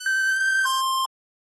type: tone with pitch glide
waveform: 10% pulse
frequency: 1500 to 1584.6 Hz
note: F#6 to G6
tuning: +23 to +18 cents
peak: -24 dBFS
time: 0-0.81 s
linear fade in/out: 10 ms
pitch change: +95 cents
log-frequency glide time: 0.27-0.42 s
type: tone with vibrato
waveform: sine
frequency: 1556 Hz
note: G6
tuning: 13 cents flat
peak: -19 dBFS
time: 0.06-0.66 s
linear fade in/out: 2 ms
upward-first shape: square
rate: 10 Hz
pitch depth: 10 cents each way
type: tone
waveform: square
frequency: 1055 Hz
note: C6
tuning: 14 cents sharp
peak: -22 dBFS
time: 0.65-1.06 s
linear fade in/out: 10 ms
effects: AAC 32 kbps